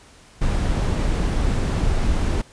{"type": "noise", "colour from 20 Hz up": "brown", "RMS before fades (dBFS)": -20, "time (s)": [0.41, 2.42], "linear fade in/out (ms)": 10, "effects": ["pink hiss -49 dBFS RMS until 2.52 s", "resampled to 22050 Hz"]}